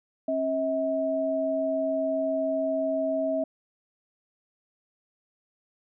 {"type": "tone pair together", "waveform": "sine", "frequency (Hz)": [270.3, 643], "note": ["C#4", "E5"], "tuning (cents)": [-44, -43], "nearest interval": "octave + minor third", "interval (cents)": 1501, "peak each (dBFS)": [-30, -25], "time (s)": [0.28, 3.44], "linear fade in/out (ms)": 5, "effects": []}